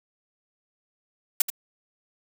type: noise with echo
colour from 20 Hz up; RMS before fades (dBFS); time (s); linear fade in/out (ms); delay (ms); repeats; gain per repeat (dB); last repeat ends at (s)
blue; -18; 1.4-1.42; 5; 82; 1; -11; 1.502
effects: none